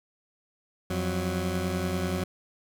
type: tone pair together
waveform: 20% pulse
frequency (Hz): 87.31 / 185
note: F2 / F#3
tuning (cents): 0 / 0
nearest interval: octave + minor second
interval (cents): 1300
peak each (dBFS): -25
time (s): 0.9-2.24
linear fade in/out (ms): 5
effects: none